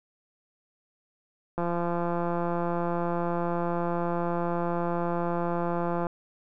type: click train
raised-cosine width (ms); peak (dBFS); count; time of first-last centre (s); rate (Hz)
1; -16; 773; 1.58-6.068; 172
effects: none